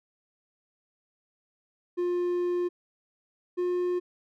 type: tone pair in turn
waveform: triangle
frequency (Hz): 353.7 / 357.2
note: F4 / F4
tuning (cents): +22 / +39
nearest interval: unison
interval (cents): 17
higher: second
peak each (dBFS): -23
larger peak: neither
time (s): 1.97-2.69 / 3.57-4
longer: first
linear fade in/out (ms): 20
effects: none